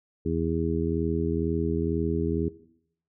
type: harmonic tone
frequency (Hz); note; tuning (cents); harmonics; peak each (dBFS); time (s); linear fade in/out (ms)
82.1; E2; -6; 1 / 2 / 3 / 4 / 5; -31 / -31 / -31 / -31 / -31; 0.25-2.49; 10
effects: noise-tail reverb RT60 0.7 s tail -17 dB re dry